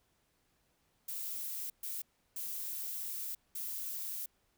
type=noise bursts at uneven times; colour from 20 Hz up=violet; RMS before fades=-40 dBFS; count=4; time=1.08-1.7 / 1.83-2.02 / 2.36-3.35 / 3.55-4.26 s; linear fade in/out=5 ms; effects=pink hiss -75 dBFS RMS until 4.57 s